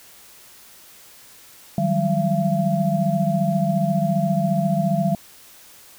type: tone cluster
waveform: sine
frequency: 154.5 / 182.6 / 197.2 / 679 Hz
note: D#3 / F#3 / G3 / F5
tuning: -12 / -23 / +11 / -49 cents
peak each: -23 dBFS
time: 1.78-5.15 s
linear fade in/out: 2 ms
effects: white hiss -47 dBFS RMS until 5.98 s